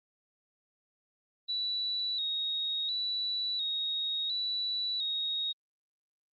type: tone with vibrato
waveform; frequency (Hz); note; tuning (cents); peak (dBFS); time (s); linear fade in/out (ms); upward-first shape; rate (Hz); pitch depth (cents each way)
sine; 3851; B7; -44; -30; 1.48-5.53; 20; square; 0.71; 43
effects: Opus 48 kbps